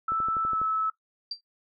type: tone with pitch glide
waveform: sine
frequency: 1318.5 to 1301.9 Hz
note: E6 to E6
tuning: 0 to -22 cents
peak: -24 dBFS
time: 0.08-0.9 s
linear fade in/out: 5 ms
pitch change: -22 cents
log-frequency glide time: 0.44-0.6 s
type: click train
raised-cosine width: 2 ms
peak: -27 dBFS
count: 7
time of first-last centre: 0.12-0.616 s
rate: 12.1 Hz
type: tone with exponential decay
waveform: sine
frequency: 4699 Hz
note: D8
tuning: in tune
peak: -27 dBFS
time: 1.31-1.41 s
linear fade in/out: 5 ms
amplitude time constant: 20 ms
effects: noise-tail reverb RT60 0.1 s tail -17 dB re dry